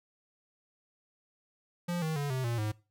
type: tone with pitch steps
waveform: square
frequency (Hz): 174.61 / 158.28 / 143.48 / 130.06 / 117.89 / 106.87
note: F3 / D#3 / D3 / C3 / A#2 / A2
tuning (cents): 0 / +30 / -40 / -10 / +20 / -50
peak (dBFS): -31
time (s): 1.88-2.72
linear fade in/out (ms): 10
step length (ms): 140
effects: noise-tail reverb RT60 0.3 s tail -20 dB re dry